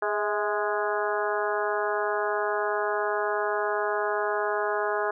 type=harmonic tone with a mistuned harmonic; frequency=207.7 Hz; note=G#3; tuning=in tune; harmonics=2 / 3 / 4 / 5 / 6 / 7 / 8; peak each=-29 / -31 / -32 / -33 / -34 / -34 / -35 dBFS; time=0.02-5.11 s; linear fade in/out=5 ms; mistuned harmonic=3; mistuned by=+47 cents; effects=none